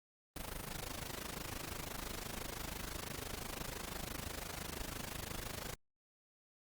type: noise with amplitude modulation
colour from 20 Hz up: pink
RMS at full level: -41 dBFS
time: 0.36-5.74 s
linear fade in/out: 2 ms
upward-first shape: sine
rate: 25.9 Hz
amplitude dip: 80%
effects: Opus 32 kbps